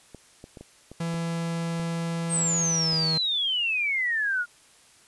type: clicks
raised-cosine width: 2 ms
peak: -28 dBFS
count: 8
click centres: 0.147 / 0.441 / 0.572 / 0.61 / 0.916 / 1.142 / 1.798 / 2.93 s
type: tone with pitch glide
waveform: 45% pulse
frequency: 167.2 to 160.85 Hz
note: E3 to E3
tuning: +25 to -42 cents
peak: -27 dBFS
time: 1-3.18 s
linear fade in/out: 5 ms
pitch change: -67 cents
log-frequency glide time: 2.61-3 s
type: exponential sweep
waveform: sine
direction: down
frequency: 8590 to 1400 Hz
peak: -23 dBFS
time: 2.29-4.46 s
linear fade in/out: 50 ms
effects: white hiss -56 dBFS RMS until 5.07 s + resampled to 24000 Hz